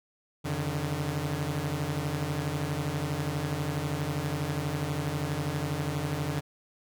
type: tone cluster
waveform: sawtooth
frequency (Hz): 87.6 / 139.1 / 151.4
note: F2 / C#3 / D#3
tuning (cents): +6 / +6 / -47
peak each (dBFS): -34 / -29 / -28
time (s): 0.44-6.41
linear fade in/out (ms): 20
effects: none